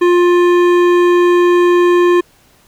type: tone with hard clipping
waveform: triangle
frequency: 352.1 Hz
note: F4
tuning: 14 cents sharp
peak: -9 dBFS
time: 0.01-2.21 s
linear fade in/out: 10 ms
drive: 17 dB
effects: pink hiss -50 dBFS RMS until 2.67 s